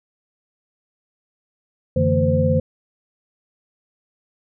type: tone cluster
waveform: sine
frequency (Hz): 91.1 / 146.7 / 164.8 / 226.3 / 516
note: F#2 / D3 / E3 / A3 / C5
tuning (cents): -26 / -2 / 0 / +49 / -24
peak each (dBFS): -21 / -21 / -23 / -23 / -19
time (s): 1.96-2.6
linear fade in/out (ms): 5
effects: none